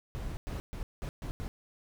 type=noise bursts at uneven times; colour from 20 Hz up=brown; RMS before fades=-37 dBFS; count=6; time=0.15-0.37 / 0.47-0.6 / 0.73-0.83 / 1.02-1.09 / 1.22-1.31 / 1.4-1.48 s; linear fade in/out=0 ms; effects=none

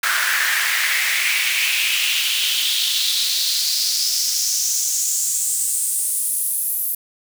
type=noise with high-pass filter sweep; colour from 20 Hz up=pink; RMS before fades=-20 dBFS; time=0.03-6.95 s; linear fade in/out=5 ms; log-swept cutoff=1500 to 12000 Hz; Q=3.8; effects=none

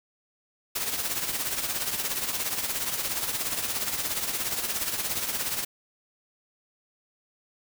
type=noise with tremolo; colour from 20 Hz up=white; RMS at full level=-27 dBFS; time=0.75-5.65 s; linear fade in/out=10 ms; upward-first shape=triangle; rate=17 Hz; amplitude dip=65%; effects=none

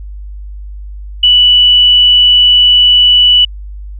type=tone; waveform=sine; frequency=2960 Hz; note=F#7; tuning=in tune; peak=-3 dBFS; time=1.23-3.45 s; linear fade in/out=5 ms; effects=added 50 Hz sine -23 dBFS peak until 3.99 s

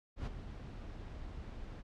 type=noise with ADSR envelope; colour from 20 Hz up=brown; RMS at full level=-36 dBFS; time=0.16-1.83 s; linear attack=100 ms; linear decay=24 ms; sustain=-10 dB; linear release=31 ms; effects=low-pass 5000 Hz 12 dB/octave

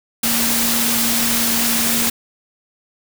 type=tone in noise; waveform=sine; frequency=232.5 Hz; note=A#3; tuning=4 cents flat; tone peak=-23 dBFS; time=0.23-2.1 s; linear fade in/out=5 ms; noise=white; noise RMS=-18 dBFS; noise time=0.23-2.1 s; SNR=-8 dB; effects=none

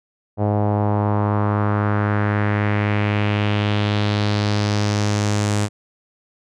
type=tone with low-pass filter sweep; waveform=sawtooth; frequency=103.83 Hz; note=G#2; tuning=in tune; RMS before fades=-19 dBFS; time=0.37-5.69 s; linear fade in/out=50 ms; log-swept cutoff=690 to 8200 Hz; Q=2.3; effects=none

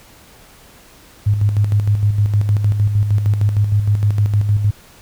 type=tone with tremolo; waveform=sine; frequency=103.4 Hz; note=G#2; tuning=7 cents flat; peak=-10 dBFS; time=1.26-4.71 s; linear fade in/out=10 ms; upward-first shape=square; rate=6.5 Hz; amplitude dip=50%; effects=pink hiss -45 dBFS RMS until 5.01 s

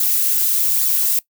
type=noise with flanger; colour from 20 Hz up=violet; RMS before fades=-17 dBFS; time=0-1.19 s; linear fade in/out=2 ms; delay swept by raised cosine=0.34 to 5.94 ms; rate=1.2 Hz; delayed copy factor=-0.5; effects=noise-tail reverb RT60 0.1 s tail -20 dB re dry

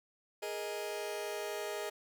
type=chord; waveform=sawtooth; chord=Ab suspended second; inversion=none; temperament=just; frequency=415.3 / 467.2 / 623 Hz; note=Ab4 / Bb4 / Eb5; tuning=0 / +4 / +2 cents; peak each=-36 / -40 / -37 dBFS; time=0.42-1.9 s; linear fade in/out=10 ms; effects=none

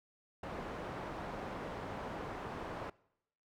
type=low-pass noise; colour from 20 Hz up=white; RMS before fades=-43 dBFS; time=0.43-2.9 s; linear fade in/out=5 ms; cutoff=920 Hz; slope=12 dB/octave; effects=noise-tail reverb RT60 0.8 s tail -23 dB re dry

